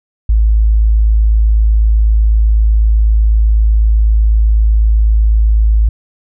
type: tone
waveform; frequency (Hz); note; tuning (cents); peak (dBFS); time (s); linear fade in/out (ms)
sine; 54; A1; -32; -6; 0.29-5.89; 5
effects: none